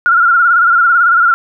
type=tone with vibrato; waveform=sine; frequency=1396.9 Hz; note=F6; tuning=in tune; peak=-6 dBFS; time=0.06-1.34 s; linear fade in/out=0 ms; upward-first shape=sine; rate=18 Hz; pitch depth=71 cents each way; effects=none